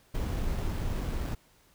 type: noise with sample-and-hold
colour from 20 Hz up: brown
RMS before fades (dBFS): -31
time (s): 0.14-1.35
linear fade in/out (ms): 10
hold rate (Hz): 6300
effects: pink hiss -63 dBFS RMS until 1.74 s